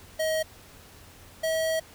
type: tone pair in turn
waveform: square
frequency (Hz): 633 / 642.6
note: D#5 / E5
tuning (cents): +30 / -44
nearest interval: unison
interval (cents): 26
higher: second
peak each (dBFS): -25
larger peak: neither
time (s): 0.19-0.43 / 1.43-1.8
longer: second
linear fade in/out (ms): 10
effects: added 86 Hz sine -56 dBFS peak until 1.94 s + pink hiss -51 dBFS RMS until 1.94 s